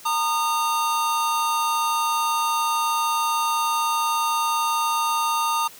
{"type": "tone pair together", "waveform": "square", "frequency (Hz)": [918, 1224.7], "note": ["A#5", "D#6"], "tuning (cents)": [-27, -28], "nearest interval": "perfect fourth", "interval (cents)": 499, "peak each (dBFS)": -24, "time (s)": [0.05, 5.68], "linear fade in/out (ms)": 10, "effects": ["white hiss -45 dBFS RMS until 5.79 s", "high-pass 80 Hz 12 dB/octave"]}